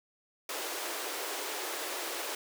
pink high-pass noise, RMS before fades -37 dBFS, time 0.49-2.35 s, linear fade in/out 2 ms, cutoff 330 Hz, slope 48 dB/octave, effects none

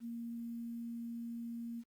sine tone with quantisation, 233.5 Hz, A#3, 3 cents sharp, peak -40 dBFS, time 0-1.84 s, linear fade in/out 50 ms, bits 11, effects Opus 24 kbps

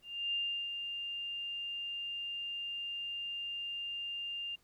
sine tone with ADSR envelope, 2800 Hz, F7, 4 cents sharp, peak -31 dBFS, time 0.02-4.56 s, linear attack 310 ms, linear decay 360 ms, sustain -6 dB, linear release 13 ms, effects pink hiss -70 dBFS RMS until 4.63 s

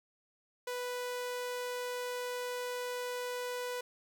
sawtooth tone, 493.9 Hz, B4, in tune, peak -32 dBFS, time 0.67-3.81 s, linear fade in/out 5 ms, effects none

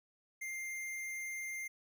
square tone, 2103 Hz, C7, 8 cents sharp, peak -40 dBFS, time 0.41-1.68 s, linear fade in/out 10 ms, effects none

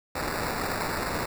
violet noise with sample-and-hold, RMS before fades -30 dBFS, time 0.15-1.26 s, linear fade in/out 5 ms, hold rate 3150 Hz, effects none

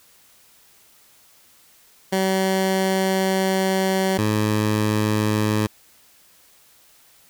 15% pulse tone pair in turn, 190.4 / 106.86 Hz, F#3 / G#2, +50 / +50 cents, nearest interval minor seventh, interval 1000 cents, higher first, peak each -12 dBFS, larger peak neither, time 2.12-4.18 / 4.18-5.67 s, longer first, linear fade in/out 10 ms, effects white hiss -54 dBFS RMS until 7.29 s

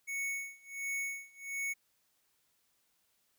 square tone with tremolo, 2217 Hz, C#7, in tune, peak -34 dBFS, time 0.07-1.74 s, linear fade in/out 20 ms, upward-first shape sine, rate 1.4 Hz, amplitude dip 95%, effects white hiss -75 dBFS RMS until 3.38 s

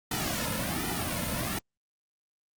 pink noise with flanger, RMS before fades -31 dBFS, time 0.11-1.59 s, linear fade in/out 5 ms, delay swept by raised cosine 1.8 to 2.62 ms, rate 1.3 Hz, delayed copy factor -0.95, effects Opus 48 kbps

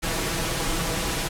pink noise with comb filter, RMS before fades -26 dBFS, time 0.02-1.29 s, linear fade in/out 20 ms, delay 6.1 ms, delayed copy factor +0.55, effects low-pass 12000 Hz 12 dB/octave

